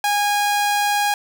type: tone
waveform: sawtooth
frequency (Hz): 821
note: G#5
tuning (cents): -20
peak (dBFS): -13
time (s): 0.04-1.14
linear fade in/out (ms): 2
effects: none